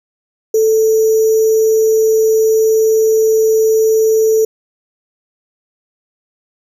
sine tone with sample-and-hold, 440.4 Hz, A4, 2 cents sharp, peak -8 dBFS, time 0.54-4.45 s, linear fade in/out 5 ms, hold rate 6300 Hz, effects none

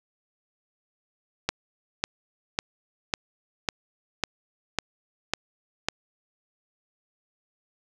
click train, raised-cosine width 0.2 ms, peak -6 dBFS, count 9, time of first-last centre 1.49-5.886 s, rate 1.82 Hz, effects none

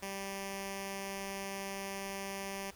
5% pulse tone with notch filter, 196 Hz, G3, in tune, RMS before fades -41 dBFS, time 0.02-2.71 s, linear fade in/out 10 ms, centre 1400 Hz, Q 1.5, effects pink hiss -58 dBFS RMS until 2.75 s

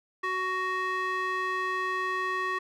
square tone with band-pass filter, 372.2 Hz, F#4, 10 cents sharp, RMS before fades -30 dBFS, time 0.23-2.59 s, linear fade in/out 10 ms, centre 1500 Hz, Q 5.4, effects none

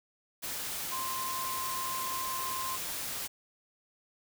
sine tone in noise, 1046.5 Hz, C6, in tune, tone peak -35 dBFS, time 0.91-2.77 s, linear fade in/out 20 ms, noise white, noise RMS -37 dBFS, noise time 0.42-3.28 s, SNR -1 dB, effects none

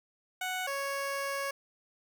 15% pulse tone pair in turn, 740 / 554.4 Hz, F#5 / C#5, 0 / 0 cents, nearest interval perfect fourth, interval 500 cents, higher first, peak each -26 dBFS, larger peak neither, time 0.41-0.67 / 0.67-1.51 s, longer second, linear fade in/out 5 ms, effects none

